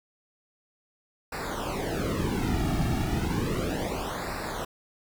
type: noise with flanger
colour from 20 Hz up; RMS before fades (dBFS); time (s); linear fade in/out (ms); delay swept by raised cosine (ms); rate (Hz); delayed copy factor
brown; -29; 1.32-4.65; 5; 0.31 to 2.01; 0.33; -0.9
effects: none